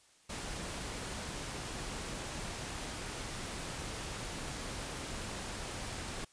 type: noise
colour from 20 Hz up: pink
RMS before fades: -41 dBFS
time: 0.29-6.25 s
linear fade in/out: 10 ms
effects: white hiss -65 dBFS RMS until 6.32 s + resampled to 22050 Hz